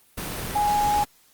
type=tone in noise; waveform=sine; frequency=830.6 Hz; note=G#5; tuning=in tune; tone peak=-19 dBFS; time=0.55-1.04 s; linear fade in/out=10 ms; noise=pink; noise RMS=-31 dBFS; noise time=0.17-1.05 s; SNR=+9 dB; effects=white hiss -58 dBFS RMS until 1.33 s + Opus 32 kbps